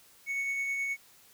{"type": "tone with tremolo", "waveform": "triangle", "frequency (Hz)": 2217, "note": "C#7", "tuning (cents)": 0, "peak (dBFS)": -27, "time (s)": [0.26, 0.97], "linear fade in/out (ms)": 50, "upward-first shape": "sine", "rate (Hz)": 9.4, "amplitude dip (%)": 25, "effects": ["white hiss -59 dBFS RMS until 1.33 s"]}